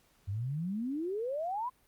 sine exponential sweep, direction up, 92.5 to 1033 Hz, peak -32 dBFS, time 0.27-1.7 s, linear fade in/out 20 ms, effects pink hiss -68 dBFS RMS until 1.87 s + Opus 48 kbps

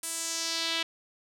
sawtooth tone with band-pass filter sweep, 329.6 Hz, E4, in tune, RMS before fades -32 dBFS, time 0.03-0.83 s, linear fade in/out 5 ms, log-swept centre 9700 to 3200 Hz, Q 2.2, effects none

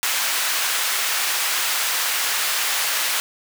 pink high-pass noise, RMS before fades -22 dBFS, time 0.03-3.2 s, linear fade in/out 0 ms, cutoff 1300 Hz, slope 12 dB/octave, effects none

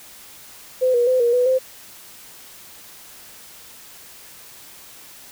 sine tone with pitch steps, 511 / 480.9 / 511 / 474.5 / 495.3 / 519 Hz, C5 / B4 / C5 / A#4 / B4 / C5, -41 / -46 / -41 / +31 / +5 / -14 cents, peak -14 dBFS, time 0.81-1.59 s, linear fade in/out 20 ms, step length 130 ms, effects white hiss -43 dBFS RMS until 5.31 s

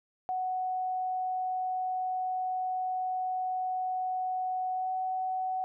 sine tone with pitch glide, 742 to 748.5 Hz, F#5 to F#5, +5 to +20 cents, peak -29 dBFS, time 0.29-5.64 s, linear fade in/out 0 ms, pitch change +15 cents, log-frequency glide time 4.73-4.9 s, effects none

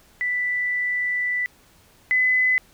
sine tone pair in turn, 1979 / 2014 Hz, B6 / B6, +3 / +33 cents, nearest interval unison, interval 30 cents, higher second, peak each -21 / -16 dBFS, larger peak second, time 0.21-1.46 / 2.11-2.58 s, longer first, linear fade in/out 0 ms, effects pink hiss -55 dBFS RMS until 2.73 s

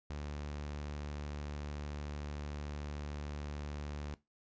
sawtooth tone, 73.42 Hz, D2, in tune, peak -36 dBFS, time 0.1-4.14 s, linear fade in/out 0 ms, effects noise-tail reverb RT60 0.2 s tail -18 dB re dry + resampled to 16000 Hz

